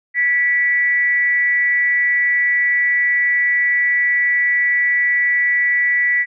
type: tone with frequency modulation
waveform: sine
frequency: 1959 Hz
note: B6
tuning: 15 cents flat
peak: -13 dBFS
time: 0.14-6.26 s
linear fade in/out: 50 ms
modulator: 287 Hz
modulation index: 0.33
effects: none